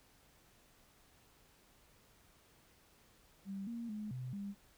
sine tone with pitch steps, 195.7 / 233.5 / 211.8 / 127 / 200.6 Hz, G3 / A#3 / G#3 / B2 / G3, -3 / +3 / +34 / +49 / +40 cents, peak -40 dBFS, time 3.45-4.55 s, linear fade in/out 50 ms, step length 220 ms, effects pink hiss -67 dBFS RMS until 4.77 s

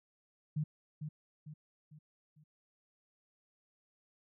sine tone with echo, 151.9 Hz, D#3, 41 cents flat, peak -31 dBFS, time 0.56-0.64 s, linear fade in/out 10 ms, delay 450 ms, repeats 4, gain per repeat -7 dB, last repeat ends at 2.44 s, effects none

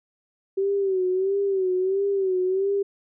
sine tone with vibrato, 382.9 Hz, G4, 41 cents flat, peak -20 dBFS, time 0.57-2.83 s, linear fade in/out 10 ms, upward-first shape sine, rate 1.5 Hz, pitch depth 77 cents each way, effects none

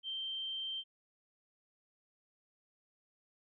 sine tone, 3136 Hz, G7, in tune, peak -37 dBFS, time 0.03-0.84 s, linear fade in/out 50 ms, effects none

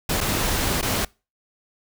pink noise with dropouts, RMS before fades -23 dBFS, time 0.09-1.05 s, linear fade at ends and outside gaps 5 ms, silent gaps 0.206-0.21 / 0.814-0.826 s, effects noise-tail reverb RT60 0.3 s tail -25 dB re dry

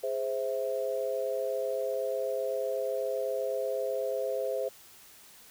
sine chord, Ab augmented, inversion none, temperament equal with one note detuned, 415.3 / 523.3 / 655.8 Hz, Ab4 / C5 / E5, 0 / 0 / -9 cents, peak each -35 / -31 / -35 dBFS, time 0.03-4.69 s, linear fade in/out 10 ms, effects white hiss -54 dBFS RMS until 5.5 s

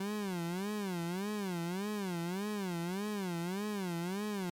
30% pulse tone with vibrato, 188.7 Hz, F#3, 34 cents sharp, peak -32 dBFS, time 0-4.5 s, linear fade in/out 5 ms, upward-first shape sine, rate 1.7 Hz, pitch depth 200 cents each way, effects MP3 96 kbps

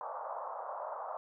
pink band-pass noise, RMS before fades -41 dBFS, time 0.01-1.17 s, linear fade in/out 0 ms, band 570 to 1200 Hz, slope 48 dB/octave, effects none

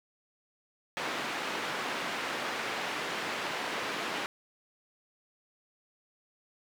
white band-pass noise, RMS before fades -35 dBFS, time 0.97-4.26 s, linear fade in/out 0 ms, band 220 to 2300 Hz, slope 12 dB/octave, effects none

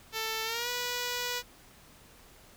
5% pulse tone with pitch glide, 443.5 to 489.3 Hz, A4 to B4, +14 to -16 cents, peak -20 dBFS, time 0.12-1.43 s, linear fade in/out 50 ms, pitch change +170 cents, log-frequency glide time 0.44-0.69 s, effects pink hiss -56 dBFS RMS until 2.56 s

